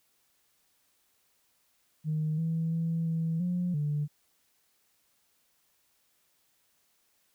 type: tone with pitch steps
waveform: sine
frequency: 155 / 163.1 / 164.8 / 163.2 / 178 / 147.8 Hz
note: D#3 / E3 / E3 / E3 / F3 / D3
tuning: -6 / -18 / 0 / -17 / +33 / +11 cents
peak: -26 dBFS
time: 2.04-4.08 s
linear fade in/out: 50 ms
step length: 340 ms
effects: tanh soft clip ceiling -23 dBFS + white hiss -71 dBFS RMS until 7.34 s